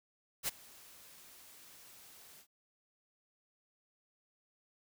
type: noise with ADSR envelope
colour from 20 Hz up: white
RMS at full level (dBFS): -33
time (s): 0.43-2.47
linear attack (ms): 51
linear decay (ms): 17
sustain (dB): -24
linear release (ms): 81
effects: none